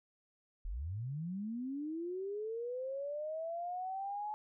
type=linear sweep; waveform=sine; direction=up; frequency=34.65 to 854 Hz; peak=-37 dBFS; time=0.65-4.34 s; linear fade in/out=0 ms; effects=none